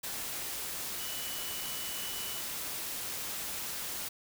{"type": "tone in noise", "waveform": "sine", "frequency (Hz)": 2960, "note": "F#7", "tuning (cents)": 0, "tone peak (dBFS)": -44, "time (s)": [0.99, 2.41], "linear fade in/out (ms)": 10, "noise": "white", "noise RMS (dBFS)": -38, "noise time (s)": [0.03, 4.09], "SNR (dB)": -9, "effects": []}